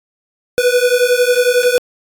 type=beating tone pair; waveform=square; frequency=487.3 / 498.3 Hz; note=B4 / B4; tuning=-23 / +15 cents; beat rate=11 Hz; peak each=-14 dBFS; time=0.58-1.78 s; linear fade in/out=0 ms; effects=AAC 64 kbps